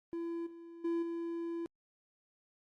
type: tone with level steps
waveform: triangle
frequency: 336.7 Hz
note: E4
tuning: 37 cents sharp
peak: -34 / -46 / -29 / -34 dBFS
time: 0.13-1.66 s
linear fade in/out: 0 ms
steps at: 0.46 / 0.84 / 1.02 s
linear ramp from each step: 10 ms
effects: Opus 32 kbps